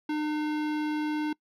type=tone with hard clipping; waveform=sine; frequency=303 Hz; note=D#4; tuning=46 cents flat; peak=-29 dBFS; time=0.09-1.33 s; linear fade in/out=5 ms; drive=18 dB; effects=noise-tail reverb RT60 0.1 s tail -24 dB re dry